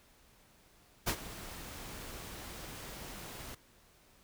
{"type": "noise with ADSR envelope", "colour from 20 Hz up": "pink", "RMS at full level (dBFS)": -30, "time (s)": [1.06, 3.55], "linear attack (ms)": 22, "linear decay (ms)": 71, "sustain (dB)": -16, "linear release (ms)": 8, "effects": ["pink hiss -64 dBFS RMS until 4.23 s"]}